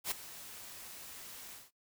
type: noise with ADSR envelope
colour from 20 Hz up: white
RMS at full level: -33 dBFS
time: 0.04-1.71 s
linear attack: 74 ms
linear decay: 8 ms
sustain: -16 dB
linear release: 180 ms
effects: noise-tail reverb RT60 0.1 s tail -17 dB re dry